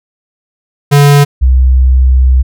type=tone pair in turn; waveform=square / sine; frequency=143.3 / 64.24 Hz; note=D3 / C2; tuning=-42 / -31 cents; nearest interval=octave + major second; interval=1389 cents; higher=first; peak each=-3 dBFS; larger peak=neither; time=0.91-1.25 / 1.41-2.43 s; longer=second; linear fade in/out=20 ms; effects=none